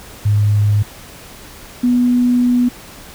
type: tone pair in turn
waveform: sine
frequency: 103.83 / 245.5 Hz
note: G#2 / B3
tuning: 0 / -10 cents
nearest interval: octave + minor third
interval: 1490 cents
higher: second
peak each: -10 dBFS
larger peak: neither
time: 0.25-0.83 / 1.83-2.69 s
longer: second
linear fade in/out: 10 ms
effects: pink hiss -37 dBFS RMS until 3.14 s